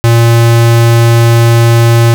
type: tone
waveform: square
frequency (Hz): 116.54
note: A#2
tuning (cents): 0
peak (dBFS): -4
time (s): 0.04-2.14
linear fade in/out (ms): 0
effects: none